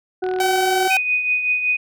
harmonic tone, 370 Hz, F#4, in tune, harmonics 1 / 2 / 4, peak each -20 / -27 / -35 dBFS, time 0.22-0.88 s, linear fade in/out 10 ms
click train, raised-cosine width 0.3 ms, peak -19 dBFS, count 27, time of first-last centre 0.24-0.877 s, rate 40.8 Hz
sawtooth tone, 762 Hz, G5, 49 cents flat, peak -14 dBFS, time 0.4-0.97 s, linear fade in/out 2 ms
sine tone with tremolo, 2489 Hz, D#7, in tune, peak -14 dBFS, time 0.9-1.77 s, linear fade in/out 10 ms, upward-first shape triangle, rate 5.3 Hz, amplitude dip 60%
effects none

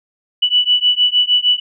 sine beating tone pair, 2958 / 2964.5 Hz, F#7 / F#7, -1 / +3 cents, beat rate 6.5 Hz, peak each -14 dBFS, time 0.42-1.6 s, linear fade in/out 10 ms, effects none

